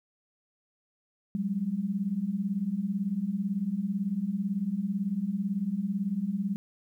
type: beating tone pair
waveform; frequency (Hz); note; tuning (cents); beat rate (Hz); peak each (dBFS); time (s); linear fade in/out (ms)
sine; 185 / 203; F#3 / G#3; 0 / -39; 18; -32 / -29; 1.35-6.56; 0
effects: 11-bit